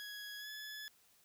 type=tone with pitch glide; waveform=20% pulse; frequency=1669 to 1713 Hz; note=G#6 to A6; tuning=+8 to -47 cents; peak=-40 dBFS; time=0-0.88 s; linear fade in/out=0 ms; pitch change=+45 cents; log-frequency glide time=0.38-0.49 s; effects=white hiss -69 dBFS RMS until 1.24 s